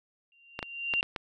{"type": "tone with exponential growth", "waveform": "sine", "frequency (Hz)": 2773, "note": "F7", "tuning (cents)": -13, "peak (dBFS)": -23, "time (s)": [0.32, 1.01], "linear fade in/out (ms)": 1, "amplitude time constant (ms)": 150}
{"type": "clicks", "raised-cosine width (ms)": 0.3, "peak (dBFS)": -16, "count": 5, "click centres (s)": [0.591, 0.628, 0.938, 1.029, 1.162]}
{"effects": []}